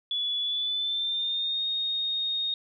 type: tone with pitch glide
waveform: sine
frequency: 3423 to 3711 Hz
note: A7 to A#7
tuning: -48 to -9 cents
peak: -26 dBFS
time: 0.11-2.54 s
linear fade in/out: 2 ms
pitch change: +139 cents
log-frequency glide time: 0.41-1.64 s
effects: none